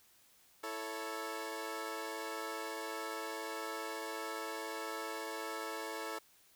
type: chord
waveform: 15% pulse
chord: A major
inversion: second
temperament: equal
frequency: 329.6 / 440 / 554.4 Hz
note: E4 / A4 / C#5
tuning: 0 / 0 / 0 cents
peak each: -39 / -36 / -39 dBFS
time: 0.63-6.19 s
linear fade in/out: 10 ms
effects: white hiss -66 dBFS RMS until 6.55 s